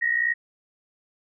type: tone pair together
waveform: sine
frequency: 1864.7 / 1926 Hz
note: A#6 / B6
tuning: 0 / -44 cents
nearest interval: minor second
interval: 56 cents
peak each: -22 / -25 dBFS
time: 0.01-0.34 s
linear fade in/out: 20 ms
effects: none